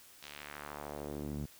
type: tone with band-pass filter sweep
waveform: sawtooth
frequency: 73.42 Hz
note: D2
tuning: in tune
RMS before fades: -43 dBFS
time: 0.22-1.46 s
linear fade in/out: 10 ms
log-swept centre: 3900 to 170 Hz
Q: 1.3
effects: white hiss -58 dBFS RMS until 1.59 s